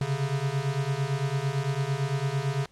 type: beating tone pair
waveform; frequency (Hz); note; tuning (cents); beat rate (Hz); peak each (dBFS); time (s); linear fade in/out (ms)
square; 133.2 / 142.1; C3 / C#3; +31 / +43; 8.9; -30 / -29; 0.01-2.66; 2
effects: pink hiss -62 dBFS RMS until 2.71 s + low-pass 8000 Hz 12 dB/octave